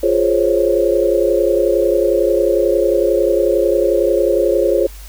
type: chord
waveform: sine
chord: Db major seventh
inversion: first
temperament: equal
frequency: 349.2 / 415.3 / 523.3 / 554.4 Hz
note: F4 / Ab4 / C5 / Db5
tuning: 0 / 0 / 0 / 0 cents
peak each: -17 dBFS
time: 0.03-4.87 s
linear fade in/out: 5 ms
effects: added 50 Hz sine -32 dBFS peak until 5.08 s + white hiss -41 dBFS RMS until 5.08 s